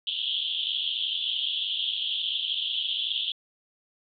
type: band-pass noise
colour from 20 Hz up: white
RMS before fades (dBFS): -29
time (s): 0.07-3.32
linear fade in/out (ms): 2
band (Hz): 3000 to 3500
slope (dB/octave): 96
effects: MP3 64 kbps